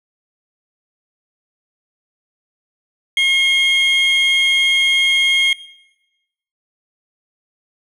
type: tone pair together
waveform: triangle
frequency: 2151 / 3232 Hz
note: C7 / G#7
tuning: +47 / -48 cents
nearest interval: perfect fifth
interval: 705 cents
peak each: -13 dBFS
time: 3.17-5.53 s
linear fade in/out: 2 ms
effects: noise-tail reverb RT60 1.0 s tail -19 dB re dry + tanh soft clip ceiling -4 dBFS